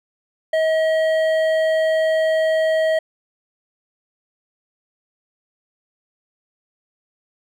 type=tone with hard clipping; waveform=sine; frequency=637 Hz; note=D#5; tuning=41 cents sharp; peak=-17 dBFS; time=0.53-2.99 s; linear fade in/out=5 ms; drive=9 dB; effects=none